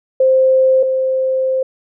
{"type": "tone pair in turn", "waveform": "sine", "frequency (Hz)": [523.3, 523.3], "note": ["C5", "C5"], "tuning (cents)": [0, 0], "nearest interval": "unison", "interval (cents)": 0, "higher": "neither", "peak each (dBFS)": [-8, -13], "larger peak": "first", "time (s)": [[0.2, 0.83], [0.83, 1.63]], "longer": "second", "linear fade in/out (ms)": 5, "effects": []}